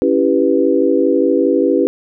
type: chord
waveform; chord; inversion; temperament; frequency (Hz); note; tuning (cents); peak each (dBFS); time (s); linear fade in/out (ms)
sine; C# half-diminished seventh; none; equal with one note detuned; 277.2 / 329.6 / 394.5 / 493.9; C#4 / E4 / G4 / B4; 0 / 0 / +11 / 0; -16; 0.02-1.87; 0
effects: none